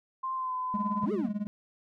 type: tone with pitch glide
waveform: sine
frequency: 1048 to 1015.8 Hz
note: C6 to B5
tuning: +2 to +48 cents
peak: -30 dBFS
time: 0.23-1.06 s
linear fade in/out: 10 ms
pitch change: -54 cents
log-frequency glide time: 0.34-0.54 s
type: tone with tremolo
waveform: triangle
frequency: 207.7 Hz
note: G#3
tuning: in tune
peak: -24 dBFS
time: 0.74-1.47 s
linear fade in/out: 0 ms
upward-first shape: triangle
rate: 18 Hz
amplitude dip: 100%
type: linear two-way sweep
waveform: triangle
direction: up then down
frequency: 130.81 to 440 to 197.7 Hz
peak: -27 dBFS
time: 1.03-1.29 s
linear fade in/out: 5 ms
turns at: 1.12 s
effects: none